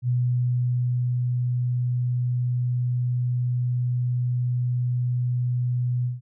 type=tone with ADSR envelope; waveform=sine; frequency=123.5 Hz; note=B2; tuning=in tune; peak=-19 dBFS; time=0.02-6.21 s; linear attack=62 ms; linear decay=1100 ms; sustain=-2 dB; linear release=160 ms; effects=none